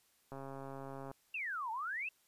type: click train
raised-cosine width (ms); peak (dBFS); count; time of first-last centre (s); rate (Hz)
1; -33; 109; 0.32-1.114; 136
type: exponential two-way sweep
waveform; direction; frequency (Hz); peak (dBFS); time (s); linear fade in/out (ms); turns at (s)
sine; down then up; 2794 to 857 to 2729; -37; 1.34-2.09; 5; 1.71
effects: white hiss -72 dBFS RMS until 2.27 s + resampled to 32000 Hz